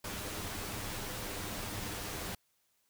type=noise with comb filter; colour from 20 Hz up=pink; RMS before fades=-40 dBFS; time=0.04-2.35 s; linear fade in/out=5 ms; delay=9.9 ms; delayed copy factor=+0.5; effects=white hiss -75 dBFS RMS until 2.89 s